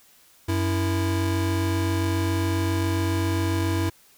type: tone pair together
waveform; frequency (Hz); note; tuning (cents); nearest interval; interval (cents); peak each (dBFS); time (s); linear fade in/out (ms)
square; 94.08 / 329.6; F#2 / E4; +29 / 0; octave + minor seventh; 2171; -24 / -27; 0.48-3.9; 10
effects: white hiss -56 dBFS RMS until 4.17 s